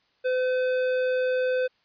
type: tone with tanh clipping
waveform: triangle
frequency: 509 Hz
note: C5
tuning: 48 cents flat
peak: -24 dBFS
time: 0.24-1.68 s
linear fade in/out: 20 ms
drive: 17 dB
effects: white hiss -67 dBFS RMS until 1.84 s + resampled to 11025 Hz

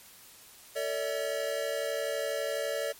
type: tone cluster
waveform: square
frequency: 449.8 / 570 / 642 Hz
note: A4 / C#5 / E5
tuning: +38 / +48 / -46 cents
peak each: -37 / -33 / -37 dBFS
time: 0.75-2.93 s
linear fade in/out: 20 ms
effects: white hiss -53 dBFS RMS until 2.99 s + MP3 64 kbps

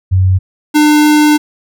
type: tone pair in turn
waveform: sine / square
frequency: 93.5 / 300.5 Hz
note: F#2 / D4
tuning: +19 / +40 cents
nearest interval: octave + minor sixth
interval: 2021 cents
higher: second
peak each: -6 dBFS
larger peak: neither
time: 0.11-0.39 / 0.74-1.38 s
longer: second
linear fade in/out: 20 ms
effects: none

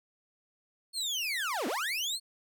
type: linear two-way sweep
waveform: 30% pulse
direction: down then up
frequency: 4399 to 216.3 to 4399 Hz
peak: -28 dBFS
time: 0.93-2.2 s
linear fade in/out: 50 ms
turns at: 1.67 s
effects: none

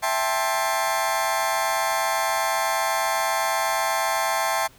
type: chord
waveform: sawtooth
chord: A minor seventh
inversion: second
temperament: just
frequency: 660 / 792 / 880 / 1056 Hz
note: E5 / G5 / A5 / C6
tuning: +2 / +18 / 0 / +16 cents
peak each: -23 dBFS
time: 0.02-4.68 s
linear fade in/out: 20 ms
effects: pink hiss -53 dBFS RMS until 4.78 s

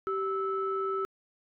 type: tone pair together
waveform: sine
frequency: 387.7 / 1310 Hz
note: G4 / E6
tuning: -19 / -11 cents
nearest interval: octave + major sixth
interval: 2108 cents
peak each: -30 / -31 dBFS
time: 0.07-1.05 s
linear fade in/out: 0 ms
effects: tanh soft clip ceiling -20 dBFS

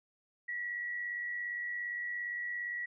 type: tone with amplitude modulation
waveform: sine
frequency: 1929 Hz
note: B6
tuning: 41 cents flat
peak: -33 dBFS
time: 0.48-2.86 s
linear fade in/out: 10 ms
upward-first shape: sine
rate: 97.4 Hz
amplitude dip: 45%
effects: none

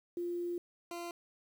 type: tone pair in turn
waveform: sine / 20% pulse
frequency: 348.2 / 344.2 Hz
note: F4 / F4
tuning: -5 / -25 cents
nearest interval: unison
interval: 20 cents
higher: first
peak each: -34 / -35 dBFS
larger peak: first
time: 0.17-0.58 / 0.91-1.11 s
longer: first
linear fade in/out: 2 ms
effects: 10-bit

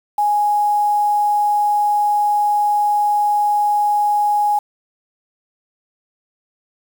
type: tone with quantisation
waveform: sine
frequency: 830 Hz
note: G#5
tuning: 1 cent flat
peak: -13 dBFS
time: 0.18-4.59 s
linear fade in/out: 5 ms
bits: 6
effects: none

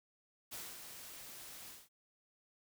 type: noise with ADSR envelope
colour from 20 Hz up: white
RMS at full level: -45 dBFS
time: 0.51-1.89 s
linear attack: 20 ms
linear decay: 230 ms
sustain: -6 dB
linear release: 200 ms
effects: none

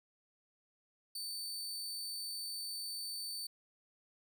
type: tone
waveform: sawtooth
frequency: 4547 Hz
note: C#8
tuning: 43 cents sharp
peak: -37 dBFS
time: 1.15-3.47 s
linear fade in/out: 5 ms
effects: none

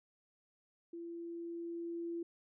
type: tone with level ramp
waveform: sine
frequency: 338.8 Hz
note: E4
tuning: 48 cents sharp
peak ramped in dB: -43 to -37 dBFS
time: 0.93-2.23 s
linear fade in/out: 5 ms
effects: none

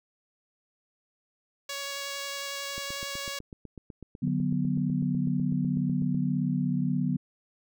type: tone with vibrato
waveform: 5% pulse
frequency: 559 Hz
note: C#5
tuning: 14 cents sharp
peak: -22 dBFS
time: 1.69-3.39 s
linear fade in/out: 5 ms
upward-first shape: triangle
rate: 11 Hz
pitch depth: 11 cents each way
type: click train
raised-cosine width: 3 ms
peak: -29 dBFS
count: 28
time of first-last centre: 2.78-6.147 s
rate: 8.02 Hz
type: chord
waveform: sine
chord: B minor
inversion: first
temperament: equal with one note detuned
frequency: 148.2 / 185 / 246.9 Hz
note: D3 / F#3 / B3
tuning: +16 / 0 / 0 cents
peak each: -29 dBFS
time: 4.22-7.17 s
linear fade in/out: 10 ms
effects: none

